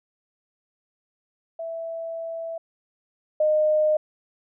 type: tone pair in turn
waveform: sine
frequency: 660 / 613.8 Hz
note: E5 / D#5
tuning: +2 / -24 cents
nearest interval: minor second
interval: 126 cents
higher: first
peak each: -29 / -17 dBFS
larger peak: second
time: 1.59-2.58 / 3.4-3.97 s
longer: first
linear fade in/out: 5 ms
effects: none